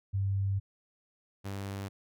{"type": "tone pair in turn", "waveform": ["sine", "sawtooth"], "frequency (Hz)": [98, 98.68], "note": ["G2", "G2"], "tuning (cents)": [0, 12], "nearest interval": "unison", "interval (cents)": 12, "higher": "second", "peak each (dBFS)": [-27, -32], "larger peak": "first", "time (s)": [[0.13, 0.6], [1.44, 1.89]], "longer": "first", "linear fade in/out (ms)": 20, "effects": []}